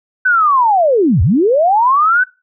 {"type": "linear two-way sweep", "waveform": "sine", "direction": "down then up", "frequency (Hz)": [1533, 71, 1533], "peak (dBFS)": -8, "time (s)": [0.25, 2.24], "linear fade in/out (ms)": 10, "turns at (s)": 1.22, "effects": ["noise-tail reverb RT60 0.3 s tail -23 dB re dry"]}